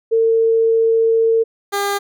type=tone pair in turn; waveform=sine / 15% pulse; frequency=452.5 / 402.4 Hz; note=A4 / G4; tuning=+48 / +45 cents; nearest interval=major second; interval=203 cents; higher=first; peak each=-11 dBFS; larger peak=neither; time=0.11-1.44 / 1.72-1.99 s; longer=first; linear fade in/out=20 ms; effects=none